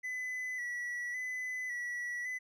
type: tone with vibrato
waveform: triangle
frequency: 1975.5 Hz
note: B6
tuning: in tune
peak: -34 dBFS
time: 0.03-2.39 s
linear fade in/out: 20 ms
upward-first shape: square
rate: 0.9 Hz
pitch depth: 29 cents each way
effects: none